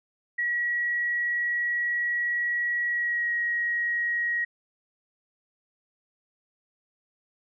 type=tone with pitch glide; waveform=sine; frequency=1919 to 1894.8 Hz; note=A#6 to A#6; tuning=+50 to +28 cents; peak=-24 dBFS; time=0.38-4.45 s; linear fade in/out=10 ms; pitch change=-22 cents; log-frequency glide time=2.87-3.31 s; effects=none